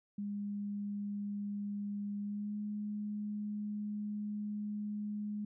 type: tone with pitch glide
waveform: sine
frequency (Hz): 203.8 to 208.6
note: G#3 to G#3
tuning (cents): -32 to +8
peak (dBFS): -36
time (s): 0.18-5.45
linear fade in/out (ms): 5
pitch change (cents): +40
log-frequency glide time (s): 2.2-2.57
effects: none